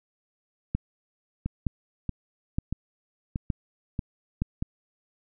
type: two click trains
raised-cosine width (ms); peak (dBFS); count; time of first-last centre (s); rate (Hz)
5; -13 / -16; 5 / 6; 0.75-4.42 / 1.46-4.625; 1.09 / 1.58
effects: none